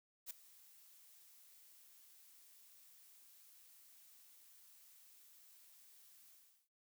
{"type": "noise with ADSR envelope", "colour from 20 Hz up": "blue", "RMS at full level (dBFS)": -44, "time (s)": [0.26, 6.69], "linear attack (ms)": 46, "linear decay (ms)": 4, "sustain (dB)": -20, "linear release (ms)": 390, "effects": ["noise-tail reverb RT60 0.2 s tail -21 dB re dry"]}